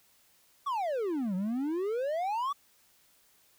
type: exponential two-way sweep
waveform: triangle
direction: down then up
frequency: 1174.7 to 179.2 to 1174.7 Hz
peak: -27 dBFS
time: 0.66-2.53 s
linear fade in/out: 10 ms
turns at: 1.35 s
effects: white hiss -65 dBFS RMS until 3.58 s